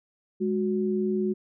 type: tone pair together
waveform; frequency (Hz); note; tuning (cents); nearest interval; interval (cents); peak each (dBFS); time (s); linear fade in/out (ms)
sine; 207.7 / 368.1; G#3 / F#4; 0 / -9; minor seventh; 991; -26; 0.4-1.34; 20
effects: none